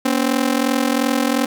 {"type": "ring-modulated tone", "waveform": "sawtooth", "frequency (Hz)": 261.6, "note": "C4", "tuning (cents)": 0, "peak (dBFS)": -9, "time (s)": [0.05, 1.46], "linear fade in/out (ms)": 5, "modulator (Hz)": 21.4, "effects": []}